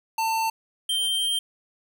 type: tone pair in turn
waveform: square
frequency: 895 / 3151 Hz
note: A5 / G7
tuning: +29 / +8 cents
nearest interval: octave + minor seventh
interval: 2179 cents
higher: second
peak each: -23 dBFS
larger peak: neither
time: 0.18-0.5 / 0.89-1.39 s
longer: second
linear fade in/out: 5 ms
effects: 9-bit